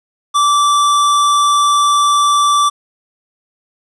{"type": "tone", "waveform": "square", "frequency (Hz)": 1165, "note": "D6", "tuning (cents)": -14, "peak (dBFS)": -10, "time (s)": [0.34, 2.7], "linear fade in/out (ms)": 20, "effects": ["resampled to 24000 Hz", "8-bit"]}